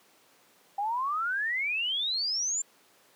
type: exponential sweep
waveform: sine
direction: up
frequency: 784 to 7380 Hz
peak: -27 dBFS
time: 0.78-2.62 s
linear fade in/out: 5 ms
effects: pink hiss -61 dBFS RMS until 3.15 s + high-pass 300 Hz 12 dB/octave